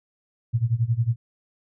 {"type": "tone with tremolo", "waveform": "sine", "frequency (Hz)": 116.54, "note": "A#2", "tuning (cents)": 0, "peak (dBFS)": -16, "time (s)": [0.53, 1.16], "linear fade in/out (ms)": 20, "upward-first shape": "sine", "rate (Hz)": 11, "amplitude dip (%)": 90, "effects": []}